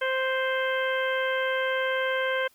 harmonic tone, 523.3 Hz, C5, in tune, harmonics 1 / 2 / 3 / 4 / 5 / 6, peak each -27 / -33 / -29 / -34 / -40 / -37 dBFS, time 0.01-2.48 s, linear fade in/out 10 ms, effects white hiss -62 dBFS RMS until 2.54 s

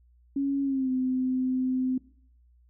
sine tone with pitch glide, 277.3 to 257.2 Hz, C#4 to C4, +1 to -30 cents, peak -24 dBFS, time 0.36-1.98 s, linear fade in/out 5 ms, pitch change -131 cents, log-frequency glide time 0.63-0.91 s, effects noise-tail reverb RT60 0.6 s tail -20 dB re dry + added 60 Hz sine -57 dBFS peak until 2.69 s

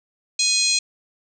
harmonic tone, 830.6 Hz, G#5, in tune, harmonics 3 / 4 / 5 / 6 / 7 / 8 / 9 / 10, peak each -25 / -29 / -20 / -32 / -30 / -23 / -30 / -29 dBFS, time 0.39-0.79 s, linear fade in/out 5 ms, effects none

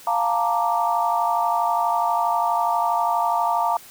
sine chord, Bb major seventh, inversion second, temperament equal, 698.5 / 880 / 932.3 / 1174.7 Hz, F5 / A5 / Bb5 / D6, 0 / 0 / 0 / 0 cents, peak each -23 / -26 / -22 / -26 dBFS, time 0.07-3.77 s, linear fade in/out 2 ms, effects white hiss -45 dBFS RMS until 3.9 s

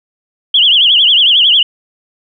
sine tone with vibrato, 3110 Hz, G7, 14 cents flat, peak -5 dBFS, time 0.54-1.63 s, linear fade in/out 5 ms, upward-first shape triangle, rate 11 Hz, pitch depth 200 cents each way, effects none

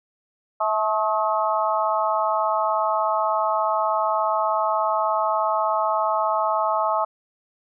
harmonic tone with a mistuned harmonic, 216.6 Hz, A3, 27 cents flat, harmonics 3 / 4 / 5 / 6, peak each -24 / -24 / -25 / -26 dBFS, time 0.6-7.05 s, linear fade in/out 10 ms, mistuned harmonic 6, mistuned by -33 cents, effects none

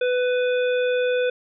harmonic tone, 497.9 Hz, B4, 14 cents sharp, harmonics 1 / 3 / 5 / 7, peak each -19 / -29 / -33 / -36 dBFS, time 0.01-1.3 s, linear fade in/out 5 ms, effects none

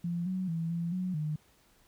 sine tone with pitch steps, 172.1 / 186.1 / 164.8 / 169.4 / 183.5 / 152.6 Hz, F3 / F#3 / E3 / E3 / F#3 / D#3, -25 / +10 / 0 / +48 / -14 / -33 cents, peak -30 dBFS, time 0.04-1.36 s, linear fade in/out 5 ms, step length 220 ms, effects pink hiss -65 dBFS RMS until 1.87 s

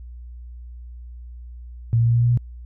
sine tone with pitch steps, 115.5 / 116.57 / 117.65 / 118.75 / 119.85 / 120.96 Hz, A#2 / A#2 / A#2 / A#2 / A#2 / B2, -16 / 0 / +16 / +33 / +48 / -36 cents, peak -14 dBFS, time 1.93-2.374 s, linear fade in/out 0 ms, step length 74 ms, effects added 60 Hz sine -35 dBFS peak until 2.65 s

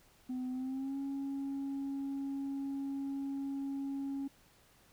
sine tone with pitch glide, 254 to 275.4 Hz, B3 to C#4, +49 to -11 cents, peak -33 dBFS, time 0.29-4.28 s, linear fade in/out 10 ms, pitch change +140 cents, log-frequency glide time 0.51-0.97 s, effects tanh soft clip ceiling -34 dBFS + pink hiss -65 dBFS RMS until 4.92 s

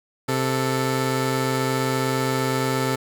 15% pulse tone pair together, 130.81 / 441 Hz, C3 / A4, 0 / +4 cents, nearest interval octave + major sixth, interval 2104 cents, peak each -16 / -19 dBFS, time 0.28-2.96 s, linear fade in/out 10 ms, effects none

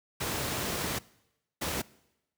pink noise bursts at uneven times, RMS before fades -32 dBFS, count 2, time 0.2-0.99 / 1.61-1.82 s, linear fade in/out 10 ms, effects noise-tail reverb RT60 0.9 s tail -22 dB re dry + high-pass 80 Hz 12 dB/octave

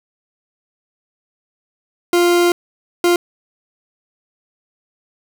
40% pulse tone bursts at uneven times, 349.2 Hz, F4, in tune, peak -10 dBFS, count 2, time 2.13-2.52 / 3.04-3.16 s, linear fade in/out 2 ms, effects none

